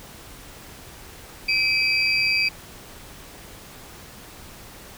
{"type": "tone cluster", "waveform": "sine", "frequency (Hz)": [2336, 2535, 4741], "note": ["D7", "D#7", "D8"], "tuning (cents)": [-10, 32, 16], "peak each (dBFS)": -22, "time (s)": [1.48, 2.49], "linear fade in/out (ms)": 10, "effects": ["tanh soft clip ceiling -12 dBFS", "pink hiss -43 dBFS RMS until 4.97 s"]}